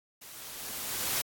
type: noise with level ramp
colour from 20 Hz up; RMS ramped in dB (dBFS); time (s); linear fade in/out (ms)
white; -48 to -29; 0.21-1.22; 10
effects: AAC 64 kbps